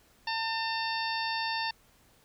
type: harmonic tone with a mistuned harmonic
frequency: 900 Hz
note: A5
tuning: 39 cents sharp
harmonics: 1 / 2 / 3 / 4 / 5 / 6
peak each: -33 / -36 / -38 / -40 / -37 / -42 dBFS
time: 0.27-1.71 s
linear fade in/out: 5 ms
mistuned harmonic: 6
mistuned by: -17 cents
effects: pink hiss -63 dBFS RMS until 2.24 s